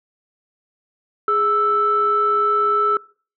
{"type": "tone pair together", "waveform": "sine", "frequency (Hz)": [415.3, 1318.5], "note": ["G#4", "E6"], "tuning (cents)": [0, 0], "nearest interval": "octave + minor sixth", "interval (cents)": 2000, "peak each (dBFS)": [-21, -15], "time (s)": [1.28, 2.97], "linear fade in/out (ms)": 2, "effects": ["noise-tail reverb RT60 0.4 s tail -22 dB re dry", "tanh soft clip ceiling -7 dBFS"]}